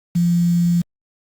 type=tone with quantisation; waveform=sine; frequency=172.8 Hz; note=F3; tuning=18 cents flat; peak=-13 dBFS; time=0.15-0.82 s; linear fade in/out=10 ms; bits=6; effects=Opus 48 kbps